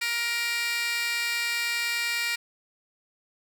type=tone with high-pass filter; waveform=15% pulse; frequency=470.2 Hz; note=A#4; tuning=15 cents sharp; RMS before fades=-28 dBFS; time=0.01-2.36 s; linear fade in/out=10 ms; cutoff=2500 Hz; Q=3; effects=none